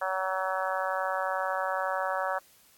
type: harmonic tone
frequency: 188.4 Hz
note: F#3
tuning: 32 cents sharp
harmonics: 3 / 4 / 5 / 6 / 7 / 8 / 9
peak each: -33 / -34 / -35 / -36 / -36 / -37 / -38 dBFS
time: 0.01-2.39 s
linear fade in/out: 10 ms
effects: white hiss -60 dBFS RMS until 2.77 s + AAC 64 kbps